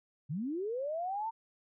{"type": "linear sweep", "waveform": "sine", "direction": "up", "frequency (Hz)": [128.9, 923], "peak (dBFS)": -33, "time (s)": [0.29, 1.31], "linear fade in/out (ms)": 20, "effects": []}